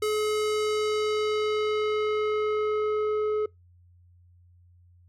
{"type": "tone with low-pass filter sweep", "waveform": "square", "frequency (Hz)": 426.1, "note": "G#4", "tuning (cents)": 44, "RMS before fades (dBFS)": -26, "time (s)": [0.02, 3.46], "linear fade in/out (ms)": 5, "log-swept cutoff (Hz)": [12000, 940], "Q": 0.92, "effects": ["noise-tail reverb RT60 0.2 s tail -26 dB re dry", "added 88 Hz sine -54 dBFS peak until 5.08 s"]}